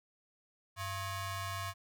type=ring-modulated tone; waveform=sawtooth; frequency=587.3 Hz; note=D5; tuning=in tune; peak=-30 dBFS; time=0.76-1.74 s; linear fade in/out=50 ms; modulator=491 Hz; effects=none